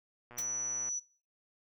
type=click train; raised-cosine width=0.5 ms; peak=-36 dBFS; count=71; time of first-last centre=0.31-0.889 s; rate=121 Hz
type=tone; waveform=sine; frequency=5920 Hz; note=F#8; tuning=in tune; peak=-33 dBFS; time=0.37-1 s; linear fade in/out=20 ms
type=noise with exponential decay; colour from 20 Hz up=white; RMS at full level=-36 dBFS; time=0.38-0.47 s; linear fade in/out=5 ms; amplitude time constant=18 ms
effects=noise-tail reverb RT60 0.4 s tail -21 dB re dry